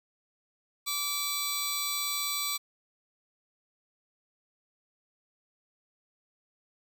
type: tone pair together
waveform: 10% pulse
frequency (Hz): 1157 / 4010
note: D6 / B7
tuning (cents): -26 / +26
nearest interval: octave + minor seventh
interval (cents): 2152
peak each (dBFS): -25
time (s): 0.86-2.58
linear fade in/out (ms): 20
effects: none